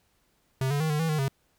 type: tone with pitch steps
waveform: square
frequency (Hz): 132.3 / 143.6 / 157.7 / 150.2 / 162.6 / 153.6 / 135.9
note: C3 / D3 / D#3 / D3 / E3 / D#3 / C#3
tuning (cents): +20 / -39 / +24 / +39 / -23 / -22 / -34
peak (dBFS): -25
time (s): 0.61-1.282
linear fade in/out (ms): 2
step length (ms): 96
effects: pink hiss -69 dBFS RMS until 1.58 s